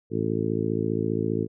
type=harmonic tone; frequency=55 Hz; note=A1; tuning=in tune; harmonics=2 / 3 / 4 / 5 / 6 / 7 / 8; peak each=-31 / -31 / -31 / -31 / -31 / -31 / -31 dBFS; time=0.1-1.48 s; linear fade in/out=50 ms; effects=none